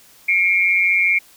sine tone pair together, 2164 / 2349 Hz, C#7 / D7, -42 / 0 cents, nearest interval minor second, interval 142 cents, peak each -16 dBFS, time 0.28-1.19 s, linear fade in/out 10 ms, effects white hiss -49 dBFS RMS until 1.36 s

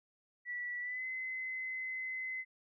sine tone with pitch glide, 1953 to 2043 Hz, B6 to C7, -20 to -42 cents, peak -37 dBFS, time 0.45-2.45 s, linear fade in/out 50 ms, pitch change +78 cents, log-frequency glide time 0.81-1.05 s, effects none

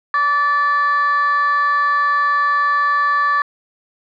sine tone pair together, 1156 / 1749.6 Hz, D6 / A6, -28 / -10 cents, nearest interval perfect fifth, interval 718 cents, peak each -13 / -17 dBFS, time 0.14-3.42 s, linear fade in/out 2 ms, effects tanh soft clip ceiling -9 dBFS

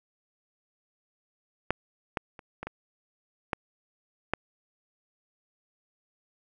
clicks, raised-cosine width 0.5 ms, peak -9 / -13 / -29 / -21 / -20 / -12 / -10 dBFS, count 7, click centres 1.706 / 2.172 / 2.392 / 2.63 / 2.67 / 3.532 / 4.336 s, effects none

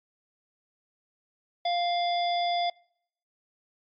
harmonic tone with a mistuned harmonic, 698.5 Hz, F5, in tune, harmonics 1 / 3 / 5 / 7, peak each -25 / -38 / -34 / -40 dBFS, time 1.65-2.7 s, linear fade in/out 5 ms, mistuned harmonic 5, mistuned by -19 cents, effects noise-tail reverb RT60 0.7 s tail -26 dB re dry + AAC 64 kbps

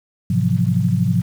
sine tone cluster, 107.2 / 130.7 / 168.9 / 181.4 Hz, A2 / C3 / E3 / F#3, -45 / -1 / +42 / -34 cents, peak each -20 dBFS, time 0.3-1.22 s, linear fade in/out 5 ms, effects 7-bit

